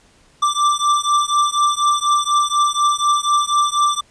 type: beating tone pair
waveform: square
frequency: 1174.7 / 1178.8 Hz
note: D6 / D6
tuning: 0 / +6 cents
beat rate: 4.1 Hz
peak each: -18 dBFS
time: 0.42-4.01 s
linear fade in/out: 10 ms
effects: pink hiss -53 dBFS RMS until 4.1 s + resampled to 22050 Hz